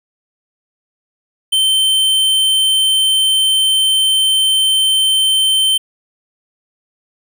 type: tone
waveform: square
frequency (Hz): 3100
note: G7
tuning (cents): -20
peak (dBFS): -11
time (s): 1.52-5.78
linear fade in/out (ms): 10
effects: none